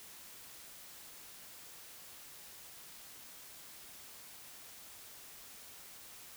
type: silence
effects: white hiss -53 dBFS RMS until 6.36 s